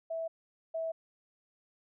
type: tone pair in turn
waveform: sine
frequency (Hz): 655 / 651.6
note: E5 / E5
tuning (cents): -11 / -20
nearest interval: unison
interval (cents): 9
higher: first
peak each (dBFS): -33 / -32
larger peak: second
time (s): 0.1-0.28 / 0.74-0.92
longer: neither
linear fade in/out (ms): 10
effects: none